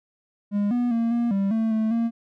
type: tone with pitch steps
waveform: triangle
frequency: 204.1 / 243.2 / 230.6 / 236.4 / 196.6 / 223.2 / 219.5 / 230.9 Hz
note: G#3 / B3 / A#3 / A#3 / G3 / A3 / A3 / A#3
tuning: -30 / -26 / -19 / +24 / +5 / +25 / -4 / -16 cents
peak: -18 dBFS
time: 0.51-2.11 s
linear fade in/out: 50 ms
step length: 200 ms
effects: none